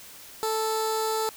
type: tone with notch filter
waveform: 15% pulse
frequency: 440 Hz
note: A4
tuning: in tune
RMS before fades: -27 dBFS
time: 0.43-1.29 s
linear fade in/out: 0 ms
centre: 2000 Hz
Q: 1.1
effects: white hiss -46 dBFS RMS until 1.36 s